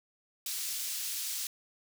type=high-pass noise; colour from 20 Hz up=pink; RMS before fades=-36 dBFS; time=0.46-1.47 s; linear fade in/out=2 ms; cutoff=4500 Hz; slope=12 dB/octave; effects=none